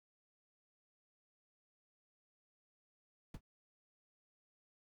brown noise with exponential decay, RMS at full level -38 dBFS, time 3.34-3.41 s, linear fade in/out 5 ms, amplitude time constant 15 ms, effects none

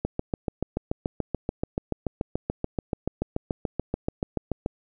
click train, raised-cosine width 2 ms, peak -12 dBFS, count 33, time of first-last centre 0.05-4.661 s, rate 6.94 Hz, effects none

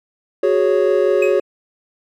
triangle chord, F# suspended second, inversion none, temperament equal, 370 / 415.3 / 554.4 Hz, F#4 / G#4 / C#5, 0 / 0 / 0 cents, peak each -15 dBFS, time 0.43-1.4 s, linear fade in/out 5 ms
triangle tone with exponential decay, 2540 Hz, D#7, 35 cents sharp, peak -16 dBFS, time 1.22-1.41 s, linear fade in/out 5 ms, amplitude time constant 41 ms
effects none

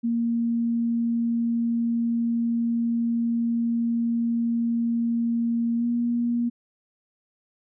sine tone with pitch glide, 233.1 to 237.6 Hz, A#3 to A#3, 0 to +33 cents, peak -21 dBFS, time 0.03-6.5 s, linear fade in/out 20 ms, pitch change +33 cents, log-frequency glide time 5.77-5.85 s, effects none

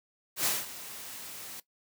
white noise with ADSR envelope, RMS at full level -27 dBFS, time 0.36-1.6 s, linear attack 92 ms, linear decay 200 ms, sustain -16 dB, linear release 3 ms, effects noise-tail reverb RT60 0.1 s tail -17 dB re dry + high-pass 100 Hz 12 dB/octave

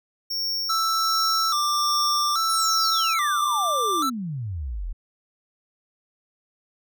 square tone with tremolo, 5500 Hz, F8, 27 cents flat, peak -24 dBFS, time 0.3-3.14 s, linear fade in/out 10 ms, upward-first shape sine, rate 1.3 Hz, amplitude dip 45%
square tone with vibrato, 1251 Hz, D#6, 9 cents sharp, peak -22 dBFS, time 0.69-4.1 s, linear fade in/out 10 ms, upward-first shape square, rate 0.6 Hz, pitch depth 100 cents each way
sine exponential sweep, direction down, 10548 to 36.44 Hz, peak -27 dBFS, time 2.49-4.93 s, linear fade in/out 10 ms
effects none

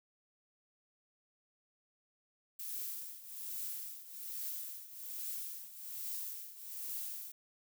violet noise with tremolo, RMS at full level -40 dBFS, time 2.59-7.32 s, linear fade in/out 5 ms, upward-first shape triangle, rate 1.2 Hz, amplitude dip 80%, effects none

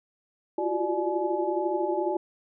sine tone cluster, 341.4 / 353.4 / 375.5 / 593 / 851 Hz, F4 / F4 / F#4 / D5 / G#5, -39 / +21 / +26 / +17 / +42 cents, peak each -31 dBFS, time 0.58-2.17 s, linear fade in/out 5 ms, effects none

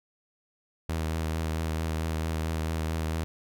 sawtooth tone with vibrato, 80 Hz, D#2, 49 cents sharp, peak -24 dBFS, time 0.89-3.24 s, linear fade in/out 0 ms, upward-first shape triangle, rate 4.5 Hz, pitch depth 28 cents each way, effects none

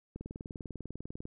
click train, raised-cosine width 3 ms, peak -28 dBFS, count 23, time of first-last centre 0.16-1.255 s, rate 20.1 Hz, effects none

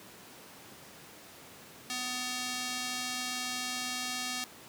square tone with band-pass filter, 250.4 Hz, B3, 24 cents sharp, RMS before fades -36 dBFS, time 1.9-4.44 s, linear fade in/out 0 ms, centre 5300 Hz, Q 0.84, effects pink hiss -51 dBFS RMS until 4.68 s + high-pass 150 Hz 12 dB/octave

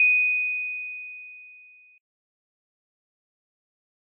sine tone with exponential decay, 2489 Hz, D#7, in tune, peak -14 dBFS, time 0-1.98 s, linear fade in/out 2 ms, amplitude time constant 430 ms, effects noise-tail reverb RT60 0.1 s tail -26 dB re dry

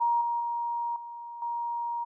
sine tone with level steps, 943 Hz, A#5, 20 cents sharp, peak -22 / -26 / -28 / -38 / -29 dBFS, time 0-2.05 s, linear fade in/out 20 ms, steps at 0.21 / 0.4 / 0.96 / 1.42 s, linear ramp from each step 2 ms, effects none

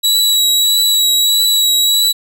sawtooth tone with vibrato, 3900 Hz, B7, 23 cents flat, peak -7 dBFS, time 0.03-2.13 s, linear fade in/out 20 ms, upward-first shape triangle, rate 1.6 Hz, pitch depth 20 cents each way, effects none

